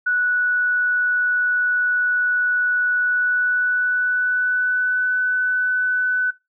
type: tone with pitch glide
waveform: sine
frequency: 1475 to 1499 Hz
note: F#6 to F#6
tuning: -6 to +22 cents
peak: -16 dBFS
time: 0.06-6.31 s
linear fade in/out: 10 ms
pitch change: +28 cents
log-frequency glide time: 3.01-5.15 s
effects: noise-tail reverb RT60 0.2 s tail -20 dB re dry